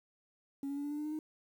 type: tone with pitch steps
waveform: sine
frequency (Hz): 277.2 / 281.6 / 286 / 290.5 / 295 / 299.7 / 304.4 / 309.2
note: C#4 / C#4 / D4 / D4 / D4 / D4 / D#4 / D#4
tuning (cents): 0 / +27 / -46 / -19 / +8 / +35 / -38 / -11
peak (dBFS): -34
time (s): 0.63-1.19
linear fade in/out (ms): 2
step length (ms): 70
effects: tanh soft clip ceiling -32 dBFS + 10-bit